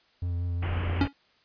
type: tone with vibrato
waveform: triangle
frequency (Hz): 87.31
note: F2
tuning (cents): 0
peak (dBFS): -25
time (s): 0.22-1.06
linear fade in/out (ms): 5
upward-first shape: triangle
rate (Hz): 5.4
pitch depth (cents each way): 26
type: low-pass noise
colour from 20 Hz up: pink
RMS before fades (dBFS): -35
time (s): 0.62-1.08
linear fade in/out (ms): 10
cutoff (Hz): 3100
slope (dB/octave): 96
type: tone with exponential decay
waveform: square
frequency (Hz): 279.8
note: C#4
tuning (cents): +16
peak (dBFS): -19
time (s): 1.01-1.13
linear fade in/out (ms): 2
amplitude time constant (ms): 25
effects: white hiss -64 dBFS RMS until 1.44 s + resampled to 11025 Hz